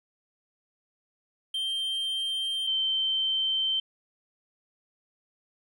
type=tone pair in turn; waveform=triangle / sine; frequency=3152 / 3110 Hz; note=G7 / G7; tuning=+9 / -14 cents; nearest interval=unison; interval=23 cents; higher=first; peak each=-26 / -24 dBFS; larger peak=second; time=1.54-2.67 / 2.67-3.8 s; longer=neither; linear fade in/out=5 ms; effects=none